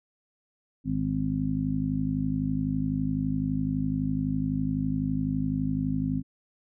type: harmonic tone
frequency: 51.91 Hz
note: G#1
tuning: in tune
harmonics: 1 / 2 / 3 / 4 / 5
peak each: -36 / -36 / -30 / -34 / -28 dBFS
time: 0.84-6.23 s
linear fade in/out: 50 ms
effects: none